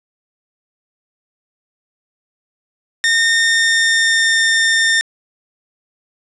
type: tone with pitch glide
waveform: sawtooth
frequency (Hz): 1828 to 1812.2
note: A#6 to A#6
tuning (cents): -34 to -49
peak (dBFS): -8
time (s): 3.04-5.01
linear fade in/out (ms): 0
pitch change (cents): -15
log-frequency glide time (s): 3.35-4.46
effects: resampled to 22050 Hz + 8-bit